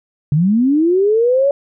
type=linear sweep; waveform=sine; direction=up; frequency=138.1 to 572 Hz; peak=-10 dBFS; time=0.32-1.51 s; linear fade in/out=2 ms; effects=none